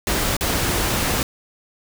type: noise with dropouts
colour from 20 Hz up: pink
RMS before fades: -21 dBFS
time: 0.07-1.23 s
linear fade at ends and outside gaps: 1 ms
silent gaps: 0.367-0.409 s
effects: none